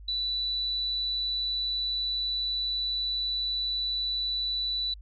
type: tone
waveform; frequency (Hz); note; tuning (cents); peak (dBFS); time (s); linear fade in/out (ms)
sine; 3964; B7; +6; -27; 0.08-4.94; 5
effects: added 50 Hz sine -43 dBFS peak until 5.01 s